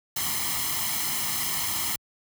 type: noise with comb filter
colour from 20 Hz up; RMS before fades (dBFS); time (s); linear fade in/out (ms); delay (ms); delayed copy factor
white; -28; 0.16-1.96; 5; 0.97; +0.75
effects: high-pass 60 Hz 12 dB/octave